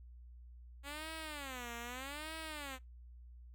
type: tone with vibrato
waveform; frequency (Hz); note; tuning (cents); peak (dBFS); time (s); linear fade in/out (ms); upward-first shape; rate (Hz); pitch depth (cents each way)
5% pulse; 274.5; C#4; -17; -32; 0.83-2.79; 50; sine; 0.81; 270
effects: noise-tail reverb RT60 0.2 s tail -23 dB re dry + added 60 Hz sine -52 dBFS peak until 3.54 s